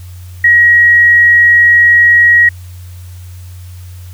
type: tone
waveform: sine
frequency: 1900 Hz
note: A#6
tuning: 33 cents sharp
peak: -3 dBFS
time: 0.44-2.49 s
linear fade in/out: 5 ms
effects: added 90 Hz sine -27 dBFS peak until 4.13 s + white hiss -43 dBFS RMS until 4.13 s